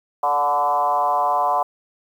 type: tone with frequency modulation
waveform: sine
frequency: 870 Hz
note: A5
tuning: 20 cents flat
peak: -16 dBFS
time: 0.23-1.63 s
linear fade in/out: 5 ms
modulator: 143 Hz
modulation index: 1.7
effects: 8-bit